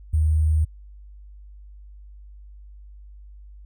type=tone with sample-and-hold; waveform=sine; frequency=77.78 Hz; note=D#2; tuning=in tune; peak=-16 dBFS; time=0.13-0.65 s; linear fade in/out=10 ms; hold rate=8820 Hz; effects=added 50 Hz sine -41 dBFS peak until 3.65 s